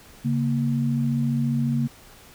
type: tone pair together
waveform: sine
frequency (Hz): 138.59 / 233.1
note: C#3 / A#3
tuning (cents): 0 / 0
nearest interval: major sixth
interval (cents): 900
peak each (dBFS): -23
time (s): 0.24-1.88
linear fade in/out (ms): 20
effects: pink hiss -49 dBFS RMS until 2.34 s